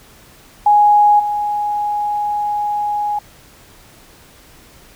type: tone with level steps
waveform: sine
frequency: 830.6 Hz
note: G#5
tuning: in tune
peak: -7 / -16 dBFS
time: 0.66-3.19 s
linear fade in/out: 5 ms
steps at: 1.19 s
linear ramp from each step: 10 ms
effects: pink hiss -45 dBFS RMS until 4.95 s